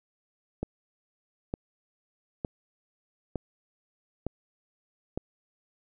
click train, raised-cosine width 2 ms, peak -17 dBFS, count 6, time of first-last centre 0.63-5.175 s, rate 1.1 Hz, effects none

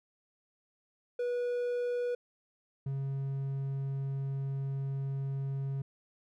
triangle tone pair in turn, 487 / 136.66 Hz, B4 / C#3, -24 / -24 cents, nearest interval octave + minor seventh, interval 2200 cents, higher first, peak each -28 / -30 dBFS, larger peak first, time 1.19-2.15 / 2.86-5.82 s, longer second, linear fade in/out 5 ms, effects none

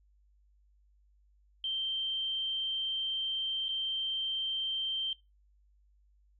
sine tone with dropouts, 3136 Hz, G7, in tune, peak -31 dBFS, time 1.64-5.13 s, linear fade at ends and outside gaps 2 ms, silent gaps 3.684-3.69 s, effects noise-tail reverb RT60 0.2 s tail -18 dB re dry + added 50 Hz sine -63 dBFS peak until 6.39 s

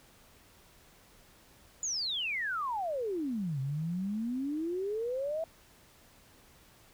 sine exponential two-way sweep, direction down then up, 7040 to 130.6 to 664 Hz, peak -31 dBFS, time 1.83-5.44 s, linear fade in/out 2 ms, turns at 3.6 s, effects pink hiss -60 dBFS RMS until 6.93 s

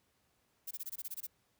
violet noise bursts, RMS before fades -41 dBFS, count 10, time 0.67-1.269 s, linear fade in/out 10 ms, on 41 ms, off 21 ms, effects pink hiss -75 dBFS RMS until 1.59 s + high-pass 60 Hz 12 dB/octave

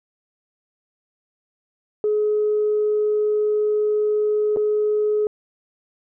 sine tone with dropouts, 422.7 Hz, G#4, 31 cents sharp, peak -16 dBFS, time 2.04-5.27 s, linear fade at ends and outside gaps 1 ms, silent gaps 4.562-4.57 s, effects tanh soft clip ceiling -12 dBFS

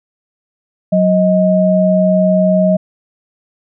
sine tone pair together, 185 / 627.5 Hz, F#3 / D#5, 0 / +15 cents, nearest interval octave + major sixth, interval 2115 cents, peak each -11 dBFS, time 0.92-2.77 s, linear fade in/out 10 ms, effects none

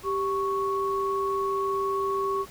sine tone pair together, 392 / 1108.7 Hz, G4 / C#6, 0 / 0 cents, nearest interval octave + tritone, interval 1800 cents, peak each -27 dBFS, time 0.03-2.46 s, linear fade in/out 50 ms, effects pink hiss -48 dBFS RMS until 2.5 s

